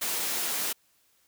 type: high-pass noise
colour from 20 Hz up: white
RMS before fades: -30 dBFS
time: 0.01-0.73 s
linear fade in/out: 10 ms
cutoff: 210 Hz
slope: 12 dB/octave
effects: white hiss -67 dBFS RMS until 1.27 s